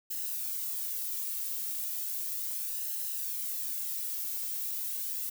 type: noise with flanger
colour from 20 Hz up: violet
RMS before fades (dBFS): -35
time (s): 0.1-5.3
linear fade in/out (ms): 10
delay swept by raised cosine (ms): 0.85 to 2.05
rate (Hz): 0.35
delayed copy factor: -0.5
effects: none